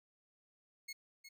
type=tone with echo; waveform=20% pulse; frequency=2174 Hz; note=C#7; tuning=34 cents flat; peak=-38 dBFS; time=0.88-0.93 s; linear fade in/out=10 ms; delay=360 ms; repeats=1; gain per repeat=-9 dB; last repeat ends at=1.29 s; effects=none